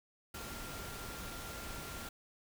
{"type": "tone in noise", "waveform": "sine", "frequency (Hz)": 1387, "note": "F6", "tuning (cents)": -12, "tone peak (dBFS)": -51, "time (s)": [0.34, 2.09], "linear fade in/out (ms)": 5, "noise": "pink", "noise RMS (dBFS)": -45, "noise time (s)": [0.34, 2.09], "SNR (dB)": -9, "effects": []}